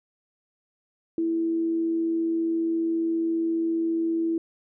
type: tone with amplitude modulation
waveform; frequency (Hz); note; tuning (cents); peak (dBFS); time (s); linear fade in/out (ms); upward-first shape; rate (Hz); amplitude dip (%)
sine; 329.6; E4; 0; -21; 1.18-4.38; 2; sine; 94.7; 25
effects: none